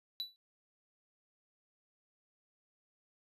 triangle tone with exponential decay, 3956 Hz, B7, 2 cents sharp, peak -31 dBFS, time 0.2-0.36 s, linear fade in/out 0 ms, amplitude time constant 34 ms, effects resampled to 32000 Hz

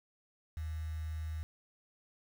sine tone with quantisation, 78.9 Hz, D#2, 25 cents sharp, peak -36 dBFS, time 0.57-1.43 s, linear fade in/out 0 ms, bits 9, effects none

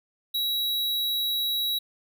square tone, 3877 Hz, B7, 33 cents flat, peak -25 dBFS, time 0.34-1.79 s, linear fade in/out 10 ms, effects none

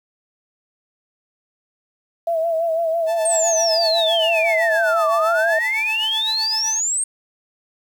sine tone with vibrato, 659.3 Hz, E5, in tune, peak -17 dBFS, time 2.27-5.59 s, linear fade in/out 5 ms, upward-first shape sine, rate 6 Hz, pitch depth 53 cents each way
sawtooth tone with tremolo, 878 Hz, A5, 4 cents flat, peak -22 dBFS, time 3.06-6.81 s, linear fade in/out 50 ms, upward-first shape triangle, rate 7.8 Hz, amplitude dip 80%
sine exponential two-way sweep, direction down then up, 8650 to 1116 to 8650 Hz, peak -18 dBFS, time 3.25-7.04 s, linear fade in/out 5 ms, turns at 5.12 s
effects 8-bit

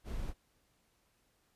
brown noise, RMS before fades -38 dBFS, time 0.04-0.34 s, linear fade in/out 50 ms, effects pink hiss -74 dBFS RMS until 1.55 s + resampled to 32000 Hz

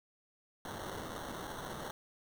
white noise with sample-and-hold, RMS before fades -43 dBFS, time 0.65-1.91 s, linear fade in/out 2 ms, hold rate 2450 Hz, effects none

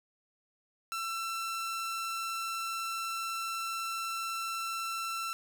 sawtooth tone, 1342 Hz, E6, 31 cents sharp, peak -30 dBFS, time 0.92-5.33 s, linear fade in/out 0 ms, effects none

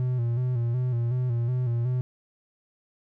triangle tone with vibrato, 122 Hz, B2, 21 cents flat, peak -21 dBFS, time 0-2.01 s, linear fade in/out 0 ms, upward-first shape square, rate 2.7 Hz, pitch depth 60 cents each way, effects none

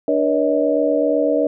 sine tone cluster, 293.5 / 482.2 / 565 / 633 Hz, D4 / B4 / C#5 / D#5, -1 / -41 / +33 / +30 cents, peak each -20 dBFS, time 0.08-1.47 s, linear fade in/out 2 ms, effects none

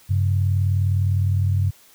sine tone pair together, 96 / 135.76 Hz, G2 / C#3, -36 / -36 cents, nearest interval tritone, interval 600 cents, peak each -17 / -25 dBFS, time 0.09-1.71 s, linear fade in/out 20 ms, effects white hiss -52 dBFS RMS until 1.94 s

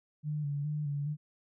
sine tone with vibrato, 146.83 Hz, D3, in tune, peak -31 dBFS, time 0.23-1.17 s, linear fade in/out 50 ms, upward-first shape square, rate 2.4 Hz, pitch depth 40 cents each way, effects none

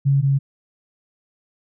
sine tone pair in turn, 138.59 / 137.9 Hz, C#3 / C#3, 0 / -9 cents, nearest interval unison, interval 9 cents, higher first, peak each -13 / -14 dBFS, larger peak first, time 0.05-0.22 / 0.22-0.39 s, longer neither, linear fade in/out 20 ms, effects none

